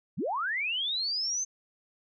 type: linear sweep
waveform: sine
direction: up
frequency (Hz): 103.83 to 6320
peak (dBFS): -28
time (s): 0.17-1.45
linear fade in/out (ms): 20
effects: none